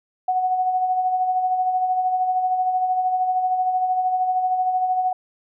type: tone with tremolo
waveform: sine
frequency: 740 Hz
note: F#5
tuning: in tune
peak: -16 dBFS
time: 0.28-5.13 s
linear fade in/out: 5 ms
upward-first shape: sine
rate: 13 Hz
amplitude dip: 45%
effects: none